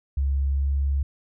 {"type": "tone with pitch glide", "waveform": "sine", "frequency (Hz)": [68.8, 69.44], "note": ["C#2", "C#2"], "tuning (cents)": [-12, 4], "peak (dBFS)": -20, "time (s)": [0.17, 1.03], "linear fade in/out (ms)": 5, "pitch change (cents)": 16, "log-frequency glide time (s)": [0.5, 0.68], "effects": []}